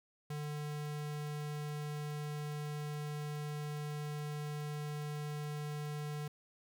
square tone, 148.8 Hz, D3, 23 cents sharp, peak -39 dBFS, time 0.3-6.28 s, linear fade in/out 5 ms, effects none

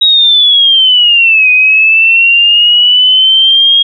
sine linear two-way sweep, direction down then up, 3823 to 2489 to 3273 Hz, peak -3 dBFS, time 0.01-3.83 s, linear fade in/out 10 ms, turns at 1.5 s, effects none

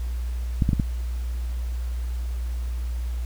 clicks, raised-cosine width 5 ms, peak -8 dBFS, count 4, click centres 0.622 / 0.691 / 0.732 / 0.798 s, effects added 60 Hz sine -25 dBFS peak until 3.25 s + pink hiss -48 dBFS RMS until 3.25 s

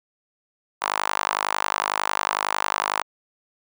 sawtooth tone with high-pass filter, 51 Hz, G#1, 31 cents flat, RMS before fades -25 dBFS, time 0.81-3.03 s, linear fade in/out 20 ms, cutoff 990 Hz, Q 2.8, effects none

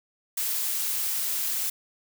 blue noise, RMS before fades -28 dBFS, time 0.37-1.7 s, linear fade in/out 5 ms, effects none

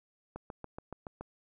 click train, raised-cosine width 1 ms, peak -27 dBFS, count 7, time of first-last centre 0.36-1.21 s, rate 7.06 Hz, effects none

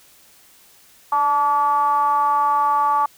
triangle ring-modulated tone, 140 Hz, C#3, 18 cents sharp, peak -10 dBFS, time 1.12-3.06 s, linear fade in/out 5 ms, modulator 1010 Hz, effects white hiss -51 dBFS RMS until 3.17 s

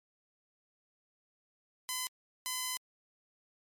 5% pulse tone bursts at uneven times, 1016 Hz, B5, 49 cents sharp, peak -22 dBFS, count 2, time 1.89-2.07 / 2.46-2.77 s, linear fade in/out 0 ms, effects MP3 96 kbps

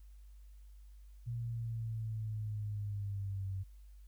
sine linear sweep, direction down, 119.2 to 94.6 Hz, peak -36 dBFS, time 1.26-3.64 s, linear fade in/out 20 ms, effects added 50 Hz sine -52 dBFS peak until 4.07 s + white hiss -75 dBFS RMS until 4.07 s

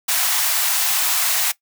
white high-pass noise, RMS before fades -19 dBFS, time 0.08-1.52 s, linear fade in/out 10 ms, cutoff 670 Hz, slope 48 dB/octave, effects noise-tail reverb RT60 0.1 s tail -18 dB re dry

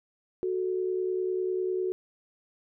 sine tone pair together, 370 / 440 Hz, F#4 / A4, 0 / 0 cents, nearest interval minor third, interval 300 cents, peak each -27 / -34 dBFS, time 0.43-1.92 s, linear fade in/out 0 ms, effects none

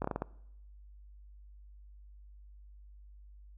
slowing click train, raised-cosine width 1 ms, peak -19 dBFS, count 6, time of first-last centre 0.02-0.221 s, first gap 24 ms, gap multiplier 1.26, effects noise-tail reverb RT60 0.8 s tail -22 dB re dry + added 50 Hz sine -51 dBFS peak until 3.57 s

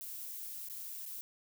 violet noise with dropouts, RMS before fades -44 dBFS, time 0.01-1.21 s, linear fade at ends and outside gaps 0 ms, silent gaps 0.686-0.698 / 1.055-1.062 s, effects none

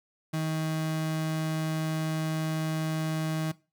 35% pulse tone, 158.1 Hz, D#3, 28 cents sharp, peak -26 dBFS, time 0.33-3.52 s, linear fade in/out 10 ms, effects noise-tail reverb RT60 0.3 s tail -19 dB re dry

